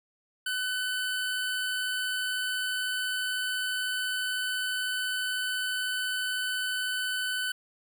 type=tone; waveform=25% pulse; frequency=1506 Hz; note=F#6; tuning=30 cents sharp; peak=-25 dBFS; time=0.46-7.52 s; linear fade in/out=5 ms; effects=none